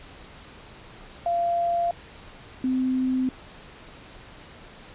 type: tone pair in turn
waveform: sine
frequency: 689 / 258.1 Hz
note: F5 / C4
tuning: -24 / -23 cents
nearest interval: octave + perfect fourth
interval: 1699 cents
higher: first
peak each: -21 dBFS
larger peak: neither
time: 1.26-1.91 / 2.64-3.29 s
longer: neither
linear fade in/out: 2 ms
effects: pink hiss -46 dBFS RMS until 4.94 s + resampled to 8000 Hz